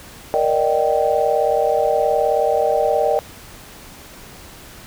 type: chord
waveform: sine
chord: Eb major seventh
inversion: second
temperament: just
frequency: 466.7 / 583.4 / 622.3 / 777.8 Hz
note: Bb4 / D5 / Eb5 / G5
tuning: +2 / -12 / 0 / -14 cents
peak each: -20 dBFS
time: 0.34-3.19 s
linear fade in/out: 0 ms
effects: pink hiss -40 dBFS RMS until 4.86 s